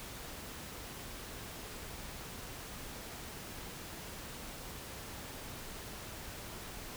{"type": "silence", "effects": ["pink hiss -46 dBFS RMS until 6.96 s"]}